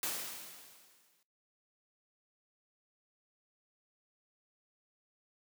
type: noise with exponential decay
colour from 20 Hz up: white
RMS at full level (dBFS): -35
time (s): 0.03-1.23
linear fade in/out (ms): 2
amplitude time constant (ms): 260
effects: noise-tail reverb RT60 0.3 s tail -21 dB re dry + high-pass 150 Hz 12 dB/octave